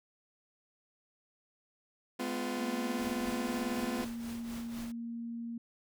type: chord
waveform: sawtooth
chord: F diminished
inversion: first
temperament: just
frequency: 209.5 / 251.4 / 349.2 Hz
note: Ab3 / Cb4 / F4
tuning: +15 / +31 / 0 cents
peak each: -37 / -32 / -36 dBFS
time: 2.19-4.05 s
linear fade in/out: 10 ms
type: tone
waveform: sine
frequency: 233.1 Hz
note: A#3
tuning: in tune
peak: -37 dBFS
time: 2.58-5.58 s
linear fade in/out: 5 ms
type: noise with tremolo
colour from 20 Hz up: pink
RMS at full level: -46 dBFS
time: 2.99-4.92 s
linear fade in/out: 5 ms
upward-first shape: triangle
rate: 4 Hz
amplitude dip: 70%
effects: none